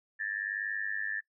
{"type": "tone with amplitude modulation", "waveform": "sine", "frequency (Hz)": 1754, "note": "A6", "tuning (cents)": -6, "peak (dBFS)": -28, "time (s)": [0.19, 1.21], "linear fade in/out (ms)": 20, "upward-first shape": "sine", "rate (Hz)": 101, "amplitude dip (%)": 95, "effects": ["noise-tail reverb RT60 0.1 s tail -18 dB re dry"]}